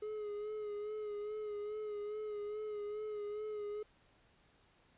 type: tone with vibrato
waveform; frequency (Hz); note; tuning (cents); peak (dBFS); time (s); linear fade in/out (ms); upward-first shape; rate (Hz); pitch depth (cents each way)
triangle; 420.8; G#4; +23; -37; 0.02-3.83; 5; sine; 2.4; 35
effects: pink hiss -69 dBFS RMS until 4.97 s + resampled to 8000 Hz